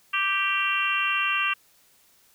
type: harmonic tone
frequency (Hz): 392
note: G4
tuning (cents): 0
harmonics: 3 / 4 / 5 / 6 / 7 / 8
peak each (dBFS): -28 / -30 / -34 / -32 / -25 / -34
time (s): 0.13-1.54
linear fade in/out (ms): 10
effects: white hiss -60 dBFS RMS until 2.34 s